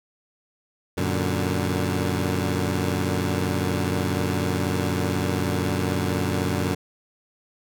15% pulse chord, Gb augmented, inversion none, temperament equal, 92.5 / 116.54 / 146.83 Hz, Gb2 / Bb2 / D3, 0 / 0 / 0 cents, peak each -18 / -23 / -22 dBFS, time 0.97-6.75 s, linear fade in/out 10 ms, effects none

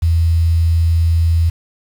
sine tone with quantisation, 83 Hz, E2, 12 cents sharp, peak -10 dBFS, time 0.02-1.5 s, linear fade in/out 10 ms, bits 6, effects none

